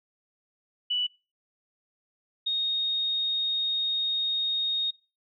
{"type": "tone pair in turn", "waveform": "sine", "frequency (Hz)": [2960, 3720], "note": ["F#7", "A#7"], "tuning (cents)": [0, -4], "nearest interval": "major third", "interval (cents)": 396, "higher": "second", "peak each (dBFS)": -24, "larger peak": "neither", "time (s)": [[0.9, 1.07], [2.46, 4.91]], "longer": "second", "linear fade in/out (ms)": 10, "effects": ["noise-tail reverb RT60 0.3 s tail -23 dB re dry"]}